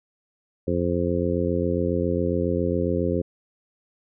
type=harmonic tone; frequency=87.31 Hz; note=F2; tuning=in tune; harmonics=1 / 2 / 3 / 4 / 5 / 6; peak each=-28 / -28 / -28 / -28 / -28 / -28 dBFS; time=0.67-3.22 s; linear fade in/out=10 ms; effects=none